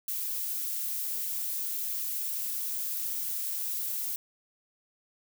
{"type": "noise", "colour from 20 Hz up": "violet", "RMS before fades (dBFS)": -33, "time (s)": [0.08, 4.16], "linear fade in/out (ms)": 2, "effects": []}